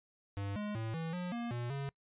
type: tone with pitch steps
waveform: square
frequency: 99.8 / 208.5 / 112 / 163.4 / 178.9 / 236.3 / 120.3 / 138.9 Hz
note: G2 / G#3 / A2 / E3 / F3 / A#3 / B2 / C#3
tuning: +32 / +7 / +31 / -15 / +42 / +24 / -45 / +4 cents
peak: -37 dBFS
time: 0.37-1.89 s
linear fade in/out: 0 ms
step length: 190 ms
effects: noise-tail reverb RT60 0.1 s tail -25 dB re dry + resampled to 8000 Hz